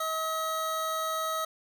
square tone pair together, 639 / 1278 Hz, D#5 / D#6, +46 / +46 cents, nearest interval octave, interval 1200 cents, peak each -35 / -31 dBFS, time 0-1.45 s, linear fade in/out 5 ms, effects none

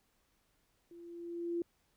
sine tone with level ramp, 342.4 Hz, F4, 34 cents flat, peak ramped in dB -51 to -31 dBFS, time 0.91-1.62 s, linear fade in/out 2 ms, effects pink hiss -75 dBFS RMS until 1.96 s

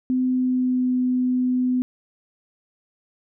sine tone with pitch glide, 255.3 to 252.1 Hz, C4 to B3, -42 to +36 cents, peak -18 dBFS, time 0.1-1.82 s, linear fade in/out 0 ms, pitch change -22 cents, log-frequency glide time 0.22-0.94 s, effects none

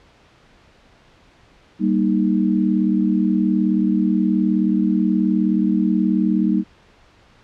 sine chord, Eb major, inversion first, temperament just, 194.45 / 233.3 / 311.1 Hz, G3 / Bb3 / Eb4, -14 / +2 / 0 cents, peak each -18 / -20 / -20 dBFS, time 1.79-6.64 s, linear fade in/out 50 ms, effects pink hiss -52 dBFS RMS until 7.43 s + low-pass 4000 Hz 12 dB/octave

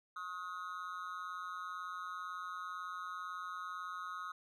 triangle tone with amplitude modulation, 1265 Hz, D#6, 28 cents sharp, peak -35 dBFS, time 0.16-4.32 s, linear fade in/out 5 ms, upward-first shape sine, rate 178 Hz, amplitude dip 100%, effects none

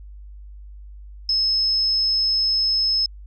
sine tone, 5190 Hz, E8, 28 cents flat, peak -17 dBFS, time 1.29-3.06 s, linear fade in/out 2 ms, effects added 50 Hz sine -37 dBFS peak until 3.26 s

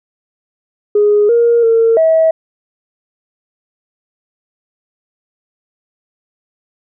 sine tone with pitch steps, 415.2 / 469.8 / 455.4 / 645 Hz, G#4 / A#4 / A#4 / E5, 0 / +13 / -40 / -38 cents, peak -6 dBFS, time 0.95-2.31 s, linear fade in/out 5 ms, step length 340 ms, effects tanh soft clip ceiling -2 dBFS

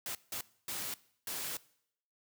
white noise bursts at uneven times, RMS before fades -39 dBFS, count 4, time 0.06-0.15 / 0.32-0.41 / 0.68-0.94 / 1.27-1.57 s, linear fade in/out 2 ms, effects noise-tail reverb RT60 0.7 s tail -21 dB re dry + high-pass 80 Hz 12 dB/octave

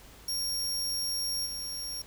sawtooth tone with level steps, 5570 Hz, F8, 5 cents flat, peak -27 / -32 dBFS, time 0.28-2.02 s, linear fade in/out 5 ms, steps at 1.45 s, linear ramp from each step 20 ms, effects added 50 Hz sine -54 dBFS peak until 2.06 s + pink hiss -53 dBFS RMS until 2.06 s

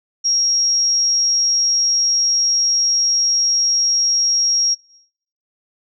sine tone, 5600 Hz, F8, 4 cents sharp, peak -14 dBFS, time 0.24-4.75 s, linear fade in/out 20 ms, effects noise-tail reverb RT60 0.7 s tail -20 dB re dry

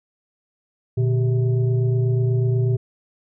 sine tone with frequency modulation, 119.4 Hz, A#2, 42 cents sharp, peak -16 dBFS, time 0.97-2.77 s, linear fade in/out 10 ms, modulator 267 Hz, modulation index 0.62, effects none

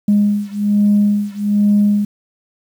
sine beating tone pair, 205.4 / 206.6 Hz, G#3 / G#3, -19 / -9 cents, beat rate 1.2 Hz, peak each -13 / -14 dBFS, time 0.08-2.05 s, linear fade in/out 5 ms, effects tanh soft clip ceiling -5 dBFS + 7-bit

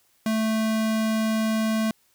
square tone, 220 Hz, A3, in tune, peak -22 dBFS, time 0.26-1.91 s, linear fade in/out 2 ms, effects white hiss -64 dBFS RMS until 2.14 s

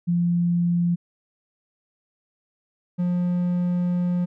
sine / triangle tone pair in turn, 173.1 / 177.25 Hz, F3 / F3, -15 / +26 cents, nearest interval unison, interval 41 cents, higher second, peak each -18 dBFS, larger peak neither, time 0.07-0.96 / 2.98-4.26 s, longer second, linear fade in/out 20 ms, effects none

